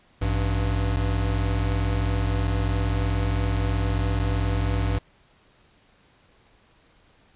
square tone pair together, 54.96 / 98 Hz, A1 / G2, -1 / 0 cents, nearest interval minor seventh, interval 1001 cents, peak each -25 dBFS, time 0.21-4.99 s, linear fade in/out 10 ms, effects pink hiss -59 dBFS RMS until 7.35 s + resampled to 8000 Hz

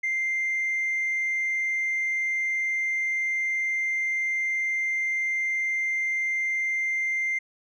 triangle tone with tanh clipping, 2093 Hz, C7, in tune, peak -24 dBFS, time 0.03-7.39 s, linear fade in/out 10 ms, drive 5 dB, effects none

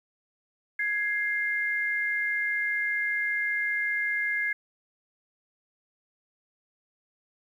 sine tone pair together, 1665.1 / 2100 Hz, G#6 / C7, +4 / +6 cents, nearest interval major third, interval 402 cents, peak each -28 dBFS, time 0.79-4.53 s, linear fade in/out 5 ms, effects 10-bit

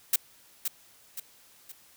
blue noise with echo, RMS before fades -22 dBFS, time 0.13-0.16 s, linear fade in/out 5 ms, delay 520 ms, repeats 3, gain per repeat -7 dB, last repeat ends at 1.72 s, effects white hiss -58 dBFS RMS until 1.96 s

